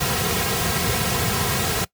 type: noise with comb filter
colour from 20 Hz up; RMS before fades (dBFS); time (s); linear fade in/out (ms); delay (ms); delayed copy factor
pink; -22; 0-1.85; 10; 3.4; -0.65
effects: noise-tail reverb RT60 0.1 s tail -21 dB re dry + high-pass 60 Hz 12 dB/octave